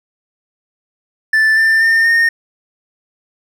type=tone with pitch steps; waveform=triangle; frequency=1760 / 1785.6 / 1811.6 / 1837.9 Hz; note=A6 / A6 / A#6 / A#6; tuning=0 / +25 / -50 / -25 cents; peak=-7 dBFS; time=1.33-2.29 s; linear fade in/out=5 ms; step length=240 ms; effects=none